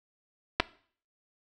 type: clicks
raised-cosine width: 0.3 ms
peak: -7 dBFS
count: 2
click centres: 0.599 / 0.602 s
effects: noise-tail reverb RT60 0.5 s tail -19 dB re dry